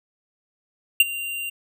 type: tone with ADSR envelope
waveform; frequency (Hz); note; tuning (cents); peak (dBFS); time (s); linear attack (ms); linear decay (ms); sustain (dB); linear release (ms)
square; 2778; F7; -10; -9; 1-1.5; 3; 30; -19; 10
effects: none